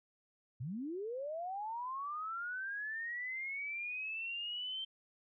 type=linear sweep; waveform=sine; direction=up; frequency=108.6 to 3136 Hz; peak=-38 dBFS; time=0.6-4.85 s; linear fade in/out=10 ms; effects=none